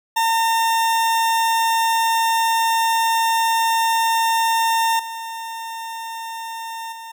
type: tone with level steps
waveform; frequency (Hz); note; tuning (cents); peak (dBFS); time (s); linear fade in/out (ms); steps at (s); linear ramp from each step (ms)
40% pulse; 909; A#5; -44; -15 / -27 / -32; 0.16-7.12; 10; 4.99 / 6.92; 5
effects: none